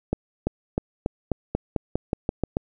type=accelerating click train; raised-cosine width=2 ms; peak=-9 dBFS; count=12; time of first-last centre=0.13-2.569 s; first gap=340 ms; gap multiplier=0.91; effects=none